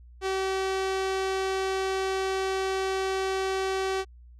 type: tone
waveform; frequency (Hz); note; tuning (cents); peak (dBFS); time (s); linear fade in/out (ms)
sawtooth; 382.5; G4; -42; -22; 0.21-4.05; 50
effects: added 60 Hz sine -47 dBFS peak until 4.39 s + low-pass 7000 Hz 12 dB/octave